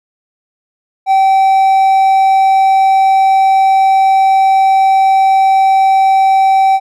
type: tone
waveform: triangle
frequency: 772 Hz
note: G5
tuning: 27 cents flat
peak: -4 dBFS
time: 1.06-6.8 s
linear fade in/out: 50 ms
effects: none